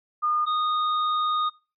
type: tone pair in turn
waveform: sine / square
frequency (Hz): 1218 / 1235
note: D#6 / D#6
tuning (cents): -37 / -13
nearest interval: unison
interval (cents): 24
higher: second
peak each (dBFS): -21 / -23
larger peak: first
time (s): 0.22-0.46 / 0.46-1.5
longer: second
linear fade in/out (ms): 20
effects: noise-tail reverb RT60 0.3 s tail -21 dB re dry + resampled to 11025 Hz